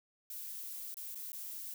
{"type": "noise with dropouts", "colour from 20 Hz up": "violet", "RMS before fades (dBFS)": -44, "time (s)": [0.3, 1.74], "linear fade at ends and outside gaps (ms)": 2, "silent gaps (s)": [[0.943, 0.969], [1.147, 1.155], [1.32, 1.33]], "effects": []}